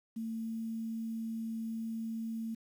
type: tone with quantisation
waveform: sine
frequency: 225.2 Hz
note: A3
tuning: 40 cents sharp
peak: -35 dBFS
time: 0.16-2.55 s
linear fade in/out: 10 ms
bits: 10
effects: none